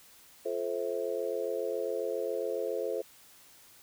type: chord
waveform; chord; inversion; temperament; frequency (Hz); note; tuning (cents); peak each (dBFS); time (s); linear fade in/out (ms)
sine; F major seventh; none; just; 349.2 / 436.5 / 523.8 / 654.8; F4 / A4 / C5 / E5; 0 / -14 / +2 / -12; -39 / -34 / -34 / -40; 0.45-3.02; 10
effects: white hiss -57 dBFS RMS until 3.82 s